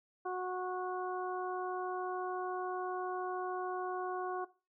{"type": "harmonic tone", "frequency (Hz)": 366.8, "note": "F#4", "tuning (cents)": -15, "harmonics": [1, 2, 3, 4], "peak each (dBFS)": [-38, -39, -42, -48], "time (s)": [0.25, 4.45], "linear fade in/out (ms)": 10, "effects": ["noise-tail reverb RT60 0.3 s tail -18 dB re dry"]}